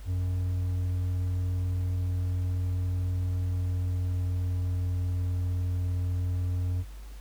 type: tone with pitch glide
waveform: triangle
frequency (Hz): 90.7 to 89.92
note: F#2 to F#2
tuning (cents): -34 to -49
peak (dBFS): -24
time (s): 0.05-6.85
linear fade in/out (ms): 50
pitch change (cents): -15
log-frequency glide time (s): 3.44-5.04
effects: added 50 Hz sine -40 dBFS peak until 7.2 s + pink hiss -55 dBFS RMS until 7.2 s